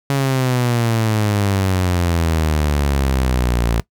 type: exponential sweep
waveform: sawtooth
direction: down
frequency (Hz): 140 to 56.2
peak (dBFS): -11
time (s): 0.1-3.8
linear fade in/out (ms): 0
effects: noise-tail reverb RT60 0.1 s tail -20 dB re dry